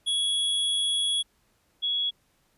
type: tone pair in turn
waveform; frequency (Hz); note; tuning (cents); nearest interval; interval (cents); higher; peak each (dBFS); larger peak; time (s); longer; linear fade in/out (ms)
square / sine; 3351 / 3351; G#7 / G#7; +15 / +15; unison; 0; neither; -24; neither; 0.06-1.23 / 1.82-2.11; first; 20
effects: pink hiss -68 dBFS RMS until 2.57 s + resampled to 32000 Hz